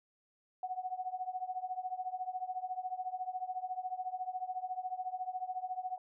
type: tone with tremolo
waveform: sine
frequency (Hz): 740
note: F#5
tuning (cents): 0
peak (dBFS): -32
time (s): 0.63-5.98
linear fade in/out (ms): 2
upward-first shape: triangle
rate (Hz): 14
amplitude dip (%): 95
effects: none